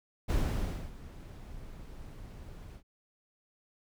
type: noise with ADSR envelope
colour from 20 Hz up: brown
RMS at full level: -27 dBFS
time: 0.28-2.83 s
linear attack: 23 ms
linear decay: 600 ms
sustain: -19 dB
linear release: 81 ms
effects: none